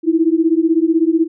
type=beating tone pair; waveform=sine; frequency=318.4 / 334.4 Hz; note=D#4 / E4; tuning=+40 / +25 cents; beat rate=16 Hz; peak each=-14 dBFS; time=0.03-1.28 s; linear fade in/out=50 ms; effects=none